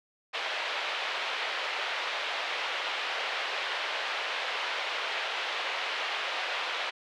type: band-pass noise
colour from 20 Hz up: white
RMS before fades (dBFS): -33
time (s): 0.33-6.91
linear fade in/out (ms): 20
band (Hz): 490 to 3400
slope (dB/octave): 24
effects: none